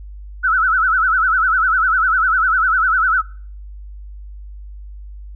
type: tone with vibrato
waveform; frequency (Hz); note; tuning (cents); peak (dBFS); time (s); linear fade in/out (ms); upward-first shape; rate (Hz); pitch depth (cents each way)
sine; 1402; F6; +6; -12; 0.43-3.22; 20; sine; 10; 160
effects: noise-tail reverb RT60 0.5 s tail -24 dB re dry + added 50 Hz sine -31 dBFS peak until 5.35 s